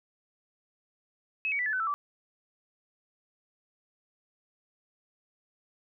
sine tone with pitch steps, 2574 / 2254 / 1973.4 / 1727.9 / 1512.9 / 1324.7 / 1159.9 Hz, E7 / C#7 / B6 / A6 / F#6 / E6 / D6, -42 / +28 / -2 / -32 / +38 / +8 / -22 cents, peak -27 dBFS, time 1.45-1.94 s, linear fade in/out 0 ms, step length 70 ms, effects none

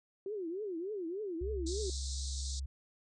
sine tone with vibrato, 374.4 Hz, F#4, 20 cents sharp, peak -36 dBFS, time 0.26-1.9 s, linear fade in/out 2 ms, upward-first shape triangle, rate 3.4 Hz, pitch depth 290 cents each way
sine tone, 67.4 Hz, C#2, 48 cents flat, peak -36 dBFS, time 1.41-2.66 s, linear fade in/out 5 ms
pink band-pass noise, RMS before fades -44 dBFS, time 1.66-2.6 s, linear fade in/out 10 ms, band 3700 to 8500 Hz, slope 96 dB/octave
effects none

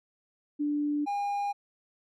sine / triangle tone pair in turn, 293.7 / 810.3 Hz, D4 / G#5, 0 / -43 cents, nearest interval octave + tritone, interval 1757 cents, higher second, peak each -26 dBFS, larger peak neither, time 0.59-1.06 / 1.06-1.53 s, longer neither, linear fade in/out 20 ms, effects none

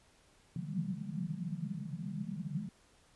pink band-pass noise, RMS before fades -39 dBFS, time 0.56-2.69 s, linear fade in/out 2 ms, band 140 to 210 Hz, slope 96 dB/octave, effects pink hiss -66 dBFS RMS until 3.15 s + resampled to 24000 Hz

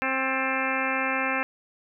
harmonic tone with a mistuned harmonic, 264.4 Hz, C4, 18 cents sharp, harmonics 1 / 2 / 3 / 4 / 5 / 6 / 7 / 8 / 9 / 10, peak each -33 / -33 / -33 / -33 / -33 / -33 / -33 / -33 / -33 / -33 dBFS, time 0.02-1.43 s, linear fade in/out 0 ms, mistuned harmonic 7, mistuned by -72 cents, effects none

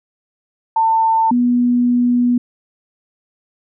sine tone pair in turn, 896 / 243.9 Hz, A5 / B3, +31 / -21 cents, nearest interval octave + major seventh, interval 2252 cents, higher first, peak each -11 dBFS, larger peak neither, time 0.76-1.31 / 1.31-2.38 s, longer second, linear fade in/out 5 ms, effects none

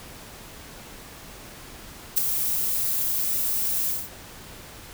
violet noise with ADSR envelope, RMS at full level -17 dBFS, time 2.16-4.1 s, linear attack 20 ms, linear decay 8 ms, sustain -8 dB, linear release 220 ms, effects pink hiss -43 dBFS RMS until 4.93 s

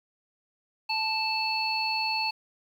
harmonic tone, 880 Hz, A5, in tune, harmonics 1 / 3 / 5, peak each -30 / -30 / -30 dBFS, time 0.89-2.31 s, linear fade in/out 10 ms, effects 9-bit

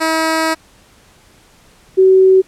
10% pulse / sine tone pair in turn, 321 / 378.3 Hz, E4 / F#4, -46 / +38 cents, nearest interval minor third, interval 284 cents, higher second, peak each -5 dBFS, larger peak neither, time 0-0.55 / 1.97-2.42 s, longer first, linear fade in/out 20 ms, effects pink hiss -48 dBFS RMS until 2.47 s + low-pass 11000 Hz 12 dB/octave

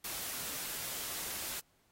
white noise, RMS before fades -40 dBFS, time 0.04-1.6 s, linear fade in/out 5 ms, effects pink hiss -72 dBFS RMS until 1.91 s + AAC 48 kbps

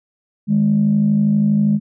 sine tone pair together, 155.25 / 207.7 Hz, D#3 / G#3, -3 / 0 cents, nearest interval perfect fourth, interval 503 cents, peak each -18 / -12 dBFS, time 0.47-1.8 s, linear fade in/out 50 ms, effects tanh soft clip ceiling -6 dBFS

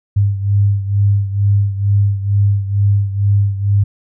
sine beating tone pair, 100.2 / 102.4 Hz, G2 / G#2, +38 / -24 cents, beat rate 2.2 Hz, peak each -12 / -17 dBFS, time 0.16-3.84 s, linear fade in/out 10 ms, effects none

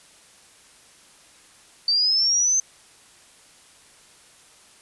sine linear sweep, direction up, 4579 to 6272 Hz, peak -17 dBFS, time 1.88-2.6 s, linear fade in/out 2 ms, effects white hiss -52 dBFS RMS until 4.81 s + resampled to 24000 Hz

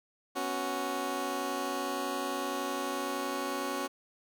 15% pulse chord, B suspended second, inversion none, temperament just, 246.9 / 277.8 / 370.4 Hz, B3 / C#4 / F#4, 0 / +4 / +2 cents, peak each -34 / -29 / -30 dBFS, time 0.35-3.88 s, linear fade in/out 20 ms, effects none

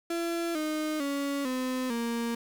35% pulse tone with pitch steps, 338 / 308.2 / 281 / 256.2 / 233.5 Hz, E4 / D#4 / C#4 / C4 / A#3, +43 / -16 / +24 / -36 / +3 cents, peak -27 dBFS, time 0.1-2.35 s, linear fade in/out 5 ms, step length 450 ms, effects 9-bit

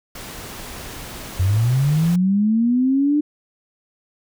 pink noise, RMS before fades -34 dBFS, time 0.15-2.16 s, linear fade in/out 5 ms
sine linear sweep, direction up, 87.31 to 301 Hz, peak -14 dBFS, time 1.39-3.21 s, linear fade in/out 10 ms
effects none

